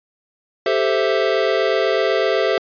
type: chord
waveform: square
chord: A minor seventh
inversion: third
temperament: equal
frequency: 392 / 440 / 523.3 / 659.3 Hz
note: G4 / A4 / C5 / E5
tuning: 0 / 0 / 0 / 0 cents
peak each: -22 dBFS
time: 0.66-2.58 s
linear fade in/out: 2 ms
effects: resampled to 11025 Hz